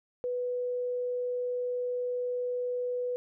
sine tone, 493.9 Hz, B4, in tune, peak -29 dBFS, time 0.24-3.16 s, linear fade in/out 0 ms, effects none

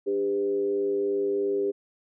sine tone with frequency modulation, 400 Hz, G4, 35 cents sharp, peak -23 dBFS, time 0.06-1.72 s, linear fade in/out 20 ms, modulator 103 Hz, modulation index 0.56, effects none

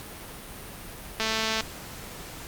click train, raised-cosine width 0.2 ms, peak -10 dBFS, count 91, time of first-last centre 1.2-1.607 s, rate 221 Hz, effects pink hiss -41 dBFS RMS until 2.47 s + Opus 48 kbps

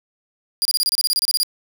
sawtooth tone bursts, 4840 Hz, D#8, 49 cents flat, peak -13 dBFS, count 14, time 0.62-1.432 s, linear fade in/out 0 ms, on 32 ms, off 28 ms, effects 7-bit

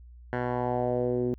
10% pulse tone with low-pass filter sweep, 123.47 Hz, B2, in tune, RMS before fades -28 dBFS, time 0.33-1.34 s, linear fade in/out 0 ms, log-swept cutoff 1500 to 320 Hz, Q 2.7, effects added 60 Hz sine -46 dBFS peak until 1.38 s

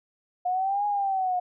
sine exponential two-way sweep, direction up then down, 716 to 830.6 to 716 Hz, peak -23 dBFS, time 0.45-1.4 s, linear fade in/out 10 ms, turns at 0.86 s, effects none

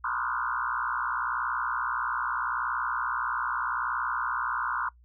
sine tone with frequency modulation, 1232 Hz, D#6, 17 cents flat, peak -27 dBFS, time 0.04-4.89 s, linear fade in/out 5 ms, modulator 60.8 Hz, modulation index 4.4, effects noise-tail reverb RT60 0.1 s tail -21 dB re dry + added 60 Hz sine -54 dBFS peak until 5.04 s

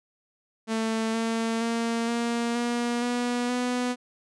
sawtooth tone with pitch steps, 223 / 226.9 / 230.9 / 234.9 / 239 / 243.2 / 247.4 Hz, A3 / A#3 / A#3 / A#3 / A#3 / B3 / B3, +23 / -47 / -16 / +13 / +43 / -26 / +3 cents, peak -21 dBFS, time 0.67-3.96 s, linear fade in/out 50 ms, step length 470 ms, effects resampled to 22050 Hz

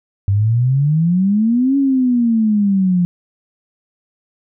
sine exponential two-way sweep, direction up then down, 96.5 to 280 to 174.1 Hz, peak -11 dBFS, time 0.28-3.05 s, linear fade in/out 0 ms, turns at 1.77 s, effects none

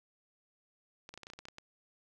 clicks, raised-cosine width 0.2 ms, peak -30 dBFS, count 11, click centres 1.091 / 1.14 / 1.176 / 1.233 / 1.269 / 1.301 / 1.335 / 1.39 / 1.454 / 1.485 / 1.584 s, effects none

